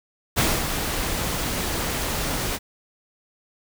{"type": "noise with ADSR envelope", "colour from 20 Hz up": "pink", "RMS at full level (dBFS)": -19, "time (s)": [0.36, 2.59], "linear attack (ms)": 27, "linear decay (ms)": 230, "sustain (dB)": -7, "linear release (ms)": 41, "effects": []}